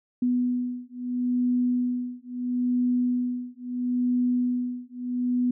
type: beating tone pair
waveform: sine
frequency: 246.9 / 247.65 Hz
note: B3 / B3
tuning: 0 / +5 cents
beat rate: 0.75 Hz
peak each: -26 dBFS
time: 0.22-5.51 s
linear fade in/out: 5 ms
effects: none